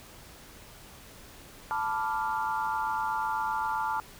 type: chord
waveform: sine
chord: B half-diminished seventh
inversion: third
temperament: equal with one note detuned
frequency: 880 / 987.8 / 1174.7 / 1392.9 Hz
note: A5 / B5 / D6 / F6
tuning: 0 / 0 / 0 / -5 cents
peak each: -30 / -35 / -35 / -35 dBFS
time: 1.71-4 s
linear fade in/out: 0 ms
effects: pink hiss -50 dBFS RMS until 4.19 s